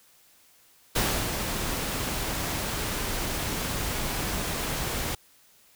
pink noise with ADSR envelope, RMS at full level -24 dBFS, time 0.95-5.15 s, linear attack 11 ms, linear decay 310 ms, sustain -6 dB, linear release 4 ms, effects white hiss -59 dBFS RMS until 5.75 s

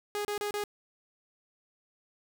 sawtooth tone bursts, 413.4 Hz, G#4, 8 cents flat, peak -27 dBFS, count 4, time 0.15-0.638 s, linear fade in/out 0 ms, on 98 ms, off 32 ms, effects 10-bit

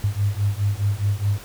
sine beating tone pair, 99.2 / 104 Hz, G2 / G#2, +21 / +3 cents, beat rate 4.8 Hz, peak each -22 dBFS, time 0.04-1.38 s, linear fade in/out 0 ms, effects pink hiss -41 dBFS RMS until 1.44 s

